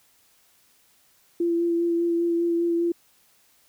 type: tone with vibrato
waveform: sine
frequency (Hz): 340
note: F4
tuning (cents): -46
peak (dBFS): -20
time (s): 1.4-2.92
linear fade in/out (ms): 5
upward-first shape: sine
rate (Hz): 5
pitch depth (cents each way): 15
effects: white hiss -61 dBFS RMS until 3.68 s